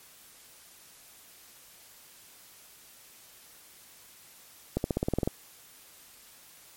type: accelerating click train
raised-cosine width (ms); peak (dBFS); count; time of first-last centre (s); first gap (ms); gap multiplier
2; -13; 10; 4.77-5.275; 71; 0.94
effects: white hiss -54 dBFS RMS until 6.76 s + MP3 64 kbps